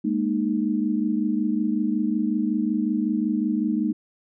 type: chord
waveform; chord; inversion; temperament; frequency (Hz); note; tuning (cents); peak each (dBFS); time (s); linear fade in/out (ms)
sine; Ab suspended second; none; equal with one note detuned; 207.7 / 233.1 / 307.4; Ab3 / Bb3 / Eb4; 0 / 0 / -21; -25 / -25 / -25; 0.04-3.93; 10
effects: none